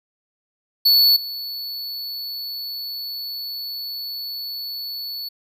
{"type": "tone with level steps", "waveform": "square", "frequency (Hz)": 4435, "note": "C#8", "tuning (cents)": 0, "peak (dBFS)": [-12, -28], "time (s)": [0.85, 5.29], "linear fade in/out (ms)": 10, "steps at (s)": 1.16, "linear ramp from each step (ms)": 5, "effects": []}